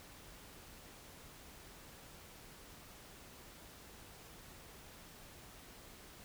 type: silence
effects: pink hiss -56 dBFS RMS until 6.24 s